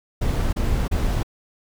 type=noise bursts; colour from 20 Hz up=brown; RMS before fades=-21 dBFS; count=3; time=0.21-1.232 s; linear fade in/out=10 ms; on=320 ms; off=31 ms; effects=none